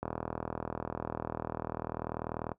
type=click train; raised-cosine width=1 ms; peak=-20 dBFS; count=101; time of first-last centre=0.03-2.518 s; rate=40.2 Hz; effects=noise-tail reverb RT60 0.1 s tail -17 dB re dry + high-pass 60 Hz 12 dB/octave